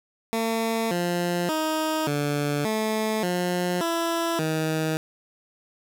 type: tone with pitch steps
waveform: 15% pulse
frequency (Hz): 226.1 / 175 / 313.6 / 145.5 / 217.8 / 178.3 / 334.4 / 157.9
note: A3 / F3 / D#4 / D3 / A3 / F3 / E4 / D#3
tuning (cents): +47 / +4 / +14 / -16 / -17 / +36 / +25 / +26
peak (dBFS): -17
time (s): 0.33-4.97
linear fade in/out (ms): 0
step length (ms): 580
effects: none